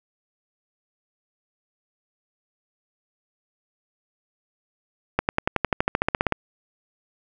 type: accelerating click train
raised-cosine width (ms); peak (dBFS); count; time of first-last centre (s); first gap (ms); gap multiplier
0.5; -4; 16; 5.19-6.323; 99; 0.96
effects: none

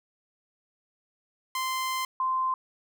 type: tone pair in turn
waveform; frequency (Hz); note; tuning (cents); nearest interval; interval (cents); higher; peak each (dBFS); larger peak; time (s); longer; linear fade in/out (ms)
sawtooth / sine; 1040 / 1040; C6 / C6; -11 / -11; unison; 0; neither; -24; neither; 1.55-2.05 / 2.2-2.54; first; 2
effects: none

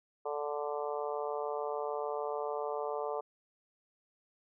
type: harmonic tone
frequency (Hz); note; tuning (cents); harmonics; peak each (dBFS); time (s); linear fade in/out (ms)
146.83; D3; 0; 3 / 4 / 5 / 6 / 7 / 8; -37 / -39 / -41 / -43 / -44 / -45; 0.25-3.21; 10
effects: none

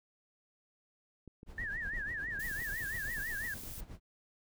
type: clicks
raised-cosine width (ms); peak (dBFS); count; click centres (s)
3; -37; 10; 1.277 / 1.431 / 1.636 / 1.936 / 2.286 / 2.39 / 2.514 / 2.62 / 3.182 / 3.636
type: noise with tremolo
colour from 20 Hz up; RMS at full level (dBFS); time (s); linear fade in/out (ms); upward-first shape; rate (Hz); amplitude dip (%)
brown; -44; 1.46-4; 50; sine; 8.2; 65
type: tone with vibrato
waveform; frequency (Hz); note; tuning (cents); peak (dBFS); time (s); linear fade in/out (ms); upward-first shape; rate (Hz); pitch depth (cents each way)
sine; 1760; A6; 0; -36; 1.58-3.54; 2; triangle; 6; 190
type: noise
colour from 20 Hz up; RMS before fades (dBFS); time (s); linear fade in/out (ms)
blue; -47; 2.39-3.81; 10
effects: none

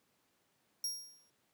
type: tone with exponential decay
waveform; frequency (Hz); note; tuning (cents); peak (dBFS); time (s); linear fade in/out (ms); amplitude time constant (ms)
sawtooth; 5600; F8; +4; -30; 0.84-1.3; 2; 100
effects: pink hiss -75 dBFS RMS until 1.53 s + high-pass 150 Hz 12 dB/octave

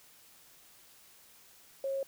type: tone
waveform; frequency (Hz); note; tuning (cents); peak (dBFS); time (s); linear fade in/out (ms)
sine; 544; C#5; -33; -31; 1.84-2.03; 2
effects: white hiss -59 dBFS RMS until 2.07 s

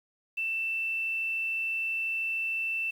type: tone with quantisation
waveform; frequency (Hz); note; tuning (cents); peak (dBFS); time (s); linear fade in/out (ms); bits
sine; 2667; E7; +20; -28; 0.37-2.91; 10; 9
effects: none

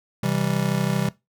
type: chord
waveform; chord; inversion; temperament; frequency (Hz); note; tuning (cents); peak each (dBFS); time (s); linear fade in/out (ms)
square; C major; none; just; 130.81 / 163.52 / 196.22; C3 / E3 / G3; 0 / -14 / +2; -26; 0.23-1.09; 5
effects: noise-tail reverb RT60 0.2 s tail -19 dB re dry

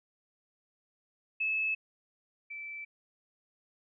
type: tone pair in turn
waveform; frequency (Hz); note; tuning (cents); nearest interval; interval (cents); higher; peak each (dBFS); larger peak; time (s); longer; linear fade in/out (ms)
sine; 2600 / 2323; E7 / D7; -24 / -20; major second; 196; first; -28 / -39; first; 1.4-1.75 / 2.5-2.85; neither; 10
effects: none

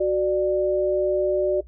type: tone pair together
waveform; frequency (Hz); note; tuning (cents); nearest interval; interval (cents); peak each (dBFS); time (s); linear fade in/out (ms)
sine; 371.5 / 593; F#4 / D5; +7 / +17; minor sixth; 810; -21; 0-1.61; 10
effects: noise-tail reverb RT60 0.1 s tail -17 dB re dry + added 60 Hz sine -42 dBFS peak until 1.67 s

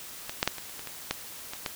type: clicks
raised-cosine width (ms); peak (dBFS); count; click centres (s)
0.2; -16 / -6 / -6 / -20 / -28 / -22 / -20 / -9 / -19 / -12; 10; 0.295 / 0.429 / 0.476 / 0.583 / 0.695 / 0.794 / 0.873 / 1.11 / 1.535 / 1.662
effects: white hiss -43 dBFS RMS until 1.75 s

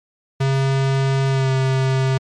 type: tone with pitch glide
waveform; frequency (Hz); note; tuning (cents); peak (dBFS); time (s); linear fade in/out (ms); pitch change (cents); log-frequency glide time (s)
square; 135.2 to 132.49; C#3 to C3; -43 to +22; -16; 0.4-2.18; 10; -35; 1.28-1.51
effects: low-pass 6000 Hz 12 dB/octave + MP3 64 kbps

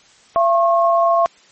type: tone pair together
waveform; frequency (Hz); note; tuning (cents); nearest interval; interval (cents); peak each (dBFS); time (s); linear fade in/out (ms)
sine; 678.6 / 1084; F5 / C#6; -50 / -39; minor sixth; 811; -13 / -16; 0.36-1.26; 0
effects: white hiss -50 dBFS RMS until 1.51 s + MP3 32 kbps

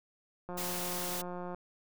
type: click train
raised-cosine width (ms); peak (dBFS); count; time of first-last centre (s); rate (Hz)
1; -28; 189; 0.49-1.546; 178
type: noise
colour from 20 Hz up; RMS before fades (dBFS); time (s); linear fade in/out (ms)
white; -38; 0.57-1.22; 10
effects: none

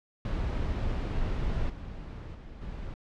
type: noise with level steps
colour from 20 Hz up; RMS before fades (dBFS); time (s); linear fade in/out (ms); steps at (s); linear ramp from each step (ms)
brown; -30 / -40 / -44 / -38; 0.25-2.94; 2; 1.69 / 2.34 / 2.61; 10
effects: low-pass 4000 Hz 12 dB/octave

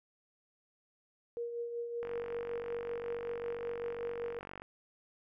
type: tone with tremolo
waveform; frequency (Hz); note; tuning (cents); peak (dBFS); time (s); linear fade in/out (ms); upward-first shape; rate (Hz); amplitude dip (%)
sine; 472; A#4; +22; -34; 1.37-4.39; 0; triangle; 5.3; 50
type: click train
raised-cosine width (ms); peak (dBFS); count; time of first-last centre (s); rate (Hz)
0.5; -30; 124; 2.03-4.619; 47.5
effects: none

